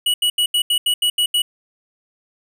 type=tone bursts; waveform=square; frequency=2927 Hz; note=F#7; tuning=19 cents flat; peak=-15 dBFS; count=9; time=0.06-1.42 s; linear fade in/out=5 ms; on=80 ms; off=80 ms; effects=none